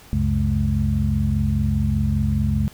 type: tone cluster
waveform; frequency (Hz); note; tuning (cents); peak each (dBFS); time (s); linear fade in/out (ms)
sine; 68 / 93 / 136.6 / 211.7; C#2 / F#2 / C#3 / G#3; -33 / +9 / -25 / +33; -23; 0.13-2.68; 0
effects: pink hiss -47 dBFS RMS until 2.73 s